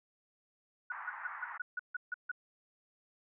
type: tone bursts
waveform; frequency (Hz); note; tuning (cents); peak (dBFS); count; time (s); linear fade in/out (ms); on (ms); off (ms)
sine; 1468; F#6; -14; -34; 9; 0.9-2.316; 5; 24; 150
type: band-pass noise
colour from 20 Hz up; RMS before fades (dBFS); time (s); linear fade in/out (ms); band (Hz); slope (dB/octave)
pink; -45; 0.91-1.58; 10; 880 to 1900; 48
effects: none